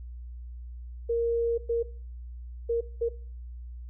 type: tone bursts at uneven times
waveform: sine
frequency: 466.2 Hz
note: A#4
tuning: in tune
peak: -23 dBFS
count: 4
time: 1.09-1.58 / 1.69-1.83 / 2.69-2.81 / 3.01-3.09 s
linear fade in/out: 10 ms
effects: noise-tail reverb RT60 0.4 s tail -18 dB re dry + added 60 Hz sine -38 dBFS peak until 3.89 s